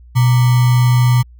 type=tone with sample-and-hold; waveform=sine; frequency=123.47 Hz; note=B2; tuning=in tune; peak=-8 dBFS; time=0.15-1.23 s; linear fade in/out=20 ms; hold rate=1050 Hz; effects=added 60 Hz sine -38 dBFS peak until 1.39 s